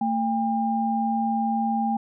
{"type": "tone pair together", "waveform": "sine", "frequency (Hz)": [225.3, 802], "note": ["A3", "G5"], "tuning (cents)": [41, 39], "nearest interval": "octave + minor seventh", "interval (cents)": 2198, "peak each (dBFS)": -24, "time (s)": [0.01, 1.97], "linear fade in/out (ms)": 5, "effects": []}